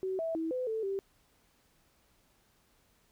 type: tone with pitch steps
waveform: sine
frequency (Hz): 377.6 / 654 / 324.1 / 507 / 442.5 / 391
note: F#4 / E5 / E4 / B4 / A4 / G4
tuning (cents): +35 / -14 / -29 / +45 / +10 / -4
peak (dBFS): -31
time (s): 0.03-0.99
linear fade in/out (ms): 0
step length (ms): 160
effects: pink hiss -69 dBFS RMS until 3.11 s